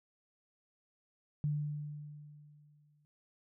sine tone with exponential decay, 148.2 Hz, D3, 16 cents sharp, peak -29 dBFS, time 1.44-3.05 s, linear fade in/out 0 ms, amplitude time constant 350 ms, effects none

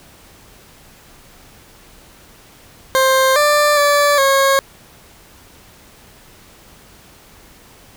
20% pulse tone with pitch steps, 527 / 591 / 579 / 545 Hz, C5 / D5 / D5 / C#5, +12 / +11 / -25 / -29 cents, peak -6 dBFS, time 2.95-4.59 s, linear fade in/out 0 ms, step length 410 ms, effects pink hiss -45 dBFS RMS until 7.96 s

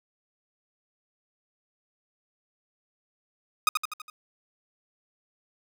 sawtooth tone with echo, 1244.5 Hz, D#6, in tune, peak -14 dBFS, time 3.67-3.69 s, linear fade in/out 2 ms, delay 82 ms, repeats 5, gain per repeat -5 dB, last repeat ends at 4.1 s, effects none

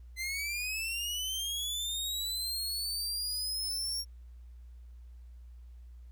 sawtooth linear sweep, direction up, 2043 to 5570 Hz, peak -30 dBFS, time 0.16-4.05 s, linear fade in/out 50 ms, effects added 60 Hz sine -47 dBFS peak until 6.11 s + pink hiss -75 dBFS RMS until 6.11 s

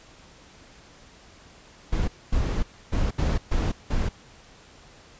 brown noise bursts at uneven times, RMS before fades -23 dBFS, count 6, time 1.92-2.08 / 2.32-2.63 / 2.92-3.11 / 3.18-3.38 / 3.51-3.72 / 3.9-4.09 s, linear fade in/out 10 ms, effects pink hiss -51 dBFS RMS until 5.19 s + resampled to 16000 Hz

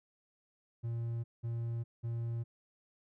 triangle tone bursts, 116.54 Hz, A#2, in tune, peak -32 dBFS, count 3, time 0.83-2.44 s, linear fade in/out 20 ms, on 410 ms, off 190 ms, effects none

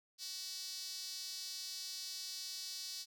sawtooth tone with high-pass filter, 376.8 Hz, F#4, 32 cents sharp, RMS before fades -45 dBFS, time 0.18-3.06 s, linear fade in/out 50 ms, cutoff 4700 Hz, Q 3.9, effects none

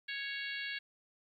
harmonic tone, 554.4 Hz, C#5, in tune, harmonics 3 / 4 / 5 / 6 / 7 / 8, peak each -41 / -43 / -45 / -47 / -48 / -49 dBFS, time 0.08-0.79 s, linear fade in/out 10 ms, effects 12-bit

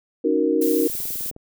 sine chord, D# minor seventh, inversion third, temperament equal, 277.2 / 311.1 / 370 / 466.2 Hz, C#4 / D#4 / F#4 / A#4, 0 / 0 / 0 / 0 cents, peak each -25 / -21 / -24 / -21 dBFS, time 0.24-0.88 s, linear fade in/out 10 ms
violet noise, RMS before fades -28 dBFS, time 0.61-1.31 s, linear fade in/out 10 ms
click train, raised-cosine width 2 ms, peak -27 dBFS, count 10, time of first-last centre 0.9-1.364 s, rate 19.4 Hz
effects none

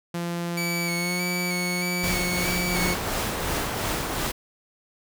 sawtooth tone with pitch glide, 171.9 to 178.06 Hz, F3 to F3, -27 to +34 cents, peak -23 dBFS, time 0.14-2.95 s, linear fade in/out 5 ms, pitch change +61 cents, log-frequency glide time 0.96-1.13 s
sawtooth tone with vibrato, 2253 Hz, C#7, 28 cents sharp, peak -24 dBFS, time 0.57-2.94 s, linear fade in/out 5 ms, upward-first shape square, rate 1.6 Hz, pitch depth 30 cents each way
pink noise with tremolo, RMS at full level -27 dBFS, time 2.03-4.32 s, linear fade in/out 10 ms, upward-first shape triangle, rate 2.8 Hz, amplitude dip 50%
white band-pass noise, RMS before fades -33 dBFS, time 2.73-4.28 s, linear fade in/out 20 ms, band 120 to 1200 Hz, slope 12 dB/octave
effects none

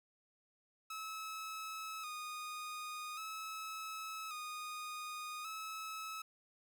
sawtooth tone with vibrato, 1264 Hz, D#6, 27 cents sharp, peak -39 dBFS, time 0.9-6.22 s, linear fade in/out 5 ms, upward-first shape square, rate 0.44 Hz, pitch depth 43 cents each way, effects 13-bit

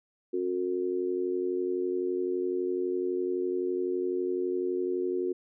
sine tone with amplitude modulation, 363.7 Hz, F#4, 30 cents flat, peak -23 dBFS, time 0.33-5.33 s, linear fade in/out 10 ms, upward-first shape sine, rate 91.9 Hz, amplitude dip 85%, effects none

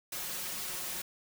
white noise with comb filter, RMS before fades -38 dBFS, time 0.12-1.02 s, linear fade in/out 5 ms, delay 5.5 ms, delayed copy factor +1, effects none

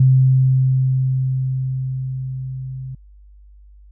sine tone with level ramp, 130.81 Hz, C3, in tune, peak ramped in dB -8 to -27 dBFS, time 0-2.95 s, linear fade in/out 5 ms, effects added 50 Hz sine -42 dBFS peak until 3.91 s

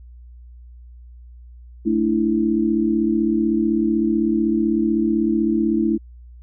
sine chord, A suspended fourth, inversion none, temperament equal, 220 / 293.7 / 329.6 Hz, A3 / D4 / E4, 0 / 0 / 0 cents, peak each -20 / -23 / -19 dBFS, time 1.85-5.98 s, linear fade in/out 20 ms, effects added 60 Hz sine -39 dBFS peak until 6.42 s

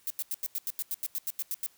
violet noise bursts, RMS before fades -32 dBFS, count 14, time 0.07-1.663 s, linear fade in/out 0 ms, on 33 ms, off 87 ms, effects white hiss -63 dBFS RMS until 1.77 s

